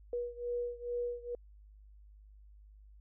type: beating tone pair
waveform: sine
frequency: 481.9 / 484.2 Hz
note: B4 / B4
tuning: -43 / -34 cents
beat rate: 2.3 Hz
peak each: -37 / -39 dBFS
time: 0.13-1.35 s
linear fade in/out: 2 ms
effects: added 51 Hz sine -54 dBFS peak until 3 s